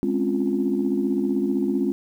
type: chord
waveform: sine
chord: Db major seventh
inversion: second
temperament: equal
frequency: 207.7 / 261.6 / 277.2 / 349.2 Hz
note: Ab3 / C4 / Db4 / F4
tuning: 0 / 0 / 0 / 0 cents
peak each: -25 dBFS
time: 0.03-1.92 s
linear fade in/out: 0 ms
effects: tanh soft clip ceiling -11 dBFS + 9-bit